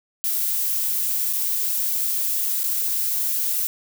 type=noise with dropouts; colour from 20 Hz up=violet; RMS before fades=-23 dBFS; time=0.24-3.67 s; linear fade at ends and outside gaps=0 ms; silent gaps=1.329-1.334 / 2.633-2.64 s; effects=none